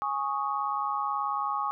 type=chord; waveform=sine; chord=Ab suspended fourth; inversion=none; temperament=just; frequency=830.6 / 1107.5 / 1245.9 Hz; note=Ab5 / Db6 / Eb6; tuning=0 / -2 / +2 cents; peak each=-32 / -30 / -33 dBFS; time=0.02-1.71 s; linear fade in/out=0 ms; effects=none